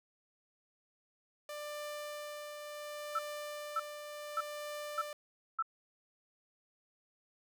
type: tone with tremolo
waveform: sawtooth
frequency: 593 Hz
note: D5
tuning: 17 cents sharp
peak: -36 dBFS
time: 1.49-5.13 s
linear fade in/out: 2 ms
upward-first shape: triangle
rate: 0.69 Hz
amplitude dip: 40%
type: tone bursts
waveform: sine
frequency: 1321 Hz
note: E6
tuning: 3 cents sharp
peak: -30 dBFS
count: 5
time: 3.15-5.625 s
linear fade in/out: 5 ms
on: 39 ms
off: 570 ms
effects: none

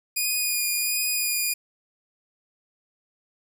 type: tone with vibrato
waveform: 5% pulse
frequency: 2455 Hz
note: D#7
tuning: 24 cents flat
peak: -14 dBFS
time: 0.16-1.54 s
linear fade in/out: 10 ms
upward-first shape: sine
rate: 1.4 Hz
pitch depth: 16 cents each way
effects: none

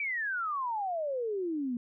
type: exponential sweep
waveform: sine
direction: down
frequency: 2349 to 233.1 Hz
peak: -30 dBFS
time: 0-1.77 s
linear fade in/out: 2 ms
effects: none

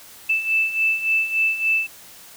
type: beating tone pair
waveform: sine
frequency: 2637 / 2640.5 Hz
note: E7 / E7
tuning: 0 / +2 cents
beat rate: 3.5 Hz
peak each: -24 / -19 dBFS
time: 0.29-1.87 s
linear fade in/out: 10 ms
effects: white hiss -44 dBFS RMS until 2.36 s

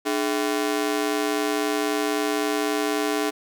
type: ring-modulated tone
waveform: sawtooth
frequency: 360 Hz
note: F#4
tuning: 47 cents flat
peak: -15 dBFS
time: 0.05-3.31 s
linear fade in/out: 20 ms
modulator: 61.9 Hz
effects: none

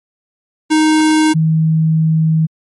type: tone pair in turn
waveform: square / sine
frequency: 311.1 / 159.37 Hz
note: D#4 / D#3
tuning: 0 / +42 cents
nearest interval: octave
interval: 1158 cents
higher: first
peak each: -9 dBFS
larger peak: neither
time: 0.7-1.34 / 1.34-2.47 s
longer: second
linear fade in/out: 20 ms
effects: MP3 48 kbps

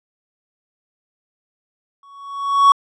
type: tone with exponential growth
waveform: triangle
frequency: 1117 Hz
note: C#6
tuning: 13 cents sharp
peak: -3 dBFS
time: 2.03-2.72 s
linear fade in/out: 2 ms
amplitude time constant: 150 ms
effects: resampled to 22050 Hz

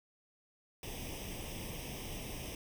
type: noise with comb filter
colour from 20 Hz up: pink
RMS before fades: -43 dBFS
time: 0.83-2.55 s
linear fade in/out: 2 ms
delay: 0.35 ms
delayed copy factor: +0.8
effects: none

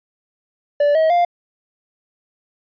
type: tone with pitch steps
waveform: triangle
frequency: 581 / 637.3 / 699 Hz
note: D5 / D#5 / F5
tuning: -19 / +41 / +1 cents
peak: -10 dBFS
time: 0.8-1.25 s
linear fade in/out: 5 ms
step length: 150 ms
effects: resampled to 11025 Hz

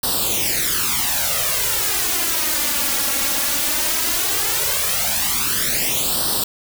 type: noise with flanger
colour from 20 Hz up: white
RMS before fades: -20 dBFS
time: 0.03-6.44 s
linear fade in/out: 5 ms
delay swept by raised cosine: 0.22 to 3.62 ms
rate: 0.16 Hz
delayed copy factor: +0.8
effects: none

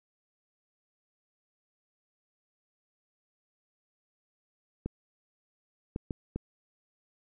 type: clicks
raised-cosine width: 3 ms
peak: -20 dBFS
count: 4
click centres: 4.86 / 5.961 / 6.108 / 6.36 s
effects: none

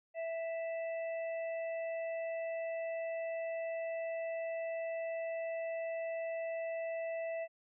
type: harmonic tone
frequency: 659.3 Hz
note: E5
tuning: in tune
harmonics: 1 / 3 / 4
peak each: -36 / -49 / -51 dBFS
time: 0.14-7.48 s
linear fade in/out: 50 ms
effects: none

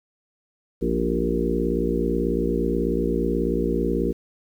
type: harmonic tone with a mistuned harmonic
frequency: 58.27 Hz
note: A#1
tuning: in tune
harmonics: 1 / 3 / 4 / 5 / 6 / 7 / 8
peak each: -28 / -28 / -28 / -28 / -28 / -28 / -28 dBFS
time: 0.81-4.13 s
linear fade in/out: 20 ms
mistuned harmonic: 7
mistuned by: -44 cents
effects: 9-bit

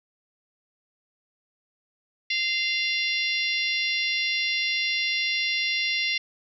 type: harmonic tone with a mistuned harmonic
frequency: 694 Hz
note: F5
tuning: 11 cents flat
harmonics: 3 / 4 / 5 / 6 / 7 / 8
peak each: -27 / -29 / -31 / -33 / -34 / -35 dBFS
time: 2.3-6.18 s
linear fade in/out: 5 ms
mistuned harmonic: 7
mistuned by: -20 cents
effects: none

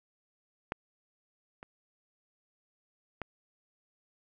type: clicks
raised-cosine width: 0.5 ms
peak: -17 / -30 / -21 dBFS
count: 3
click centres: 0.721 / 1.629 / 3.217 s
effects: none

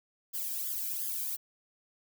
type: noise with flanger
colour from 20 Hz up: violet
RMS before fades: -35 dBFS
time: 0.33-1.37 s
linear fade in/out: 20 ms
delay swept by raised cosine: 0.59 to 1.29 ms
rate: 2.8 Hz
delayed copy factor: +1
effects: none

